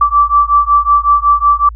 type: beating tone pair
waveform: sine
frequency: 1160 / 1165.4 Hz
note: D6 / D6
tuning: -22 / -14 cents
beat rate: 5.4 Hz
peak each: -10 dBFS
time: 0.01-1.69 s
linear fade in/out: 5 ms
effects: added 55 Hz sine -25 dBFS peak until 1.75 s